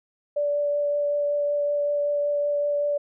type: tone with vibrato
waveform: sine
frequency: 581 Hz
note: D5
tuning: 19 cents flat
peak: -21 dBFS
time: 0.36-2.98 s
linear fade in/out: 10 ms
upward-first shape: triangle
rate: 5.3 Hz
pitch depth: 10 cents each way
effects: none